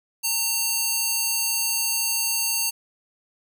square tone with high-pass filter, 913 Hz, A#5, 36 cents flat, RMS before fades -24 dBFS, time 0.23-2.71 s, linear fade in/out 20 ms, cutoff 5100 Hz, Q 0.6, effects none

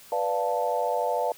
sine chord, B half-diminished seventh, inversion none, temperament equal, 493.9 / 587.3 / 698.5 / 880 Hz, B4 / D5 / F5 / A5, 0 / 0 / 0 / 0 cents, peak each -29 dBFS, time 0.12-1.32 s, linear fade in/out 2 ms, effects white hiss -50 dBFS RMS until 1.37 s

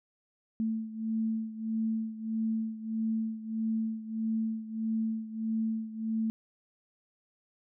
sine beating tone pair, 221.6 / 223.2 Hz, A3 / A3, +13 / +25 cents, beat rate 1.6 Hz, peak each -31 / -35 dBFS, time 0.6-6.3 s, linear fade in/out 0 ms, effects none

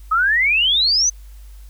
sine exponential sweep, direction up, 1244.5 to 6272 Hz, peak -13 dBFS, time 0.11-1.1 s, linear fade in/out 10 ms, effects added 50 Hz sine -36 dBFS peak until 1.69 s + white hiss -54 dBFS RMS until 1.69 s

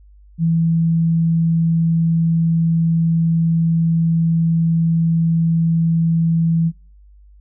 sine tone, 164.81 Hz, E3, in tune, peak -13 dBFS, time 0.38-6.72 s, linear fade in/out 50 ms, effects noise-tail reverb RT60 0.4 s tail -24 dB re dry + added 50 Hz sine -43 dBFS peak until 7.4 s

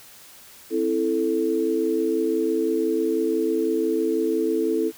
sine chord, A minor, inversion first, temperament just, 264 / 330 / 440 Hz, C4 / E4 / A4, +16 / +2 / 0 cents, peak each -28 / -23 / -23 dBFS, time 0.7-4.92 s, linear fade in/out 50 ms, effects white hiss -47 dBFS RMS until 4.97 s

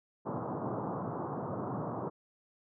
pink band-pass noise, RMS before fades -37 dBFS, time 0.25-2.1 s, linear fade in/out 20 ms, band 110 to 1200 Hz, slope 48 dB/octave, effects none

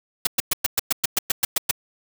white noise bursts, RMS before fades -19 dBFS, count 12, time 0.25-1.712 s, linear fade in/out 5 ms, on 21 ms, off 110 ms, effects none

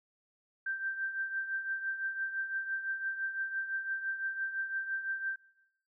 sine tone with tremolo, 1568 Hz, G6, in tune, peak -30 dBFS, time 0.66-5.36 s, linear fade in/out 5 ms, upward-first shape triangle, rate 5.9 Hz, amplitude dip 70%, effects noise-tail reverb RT60 0.9 s tail -21 dB re dry

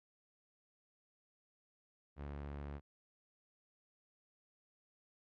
sawtooth tone with vibrato, 71.6 Hz, D2, 43 cents flat, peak -39 dBFS, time 2.16-2.81 s, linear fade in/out 50 ms, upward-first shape sine, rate 14 Hz, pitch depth 10 cents each way, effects low-pass 2000 Hz 12 dB/octave + MP3 96 kbps

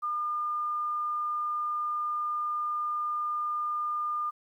sine tone, 1208 Hz, D6, 48 cents sharp, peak -28 dBFS, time 0.02-4.31 s, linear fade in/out 20 ms, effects 11-bit

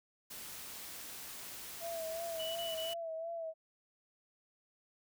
white noise, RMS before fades -47 dBFS, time 0.3-2.94 s, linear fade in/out 10 ms
sine tone with vibrato, 659.3 Hz, E5, in tune, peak -38 dBFS, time 1.8-3.54 s, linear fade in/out 50 ms, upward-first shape sine, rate 2.8 Hz, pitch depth 46 cents each way
sine tone bursts, 2960 Hz, F#7, in tune, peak -40 dBFS, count 3, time 2.39-2.942 s, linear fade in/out 10 ms, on 170 ms, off 21 ms
effects none

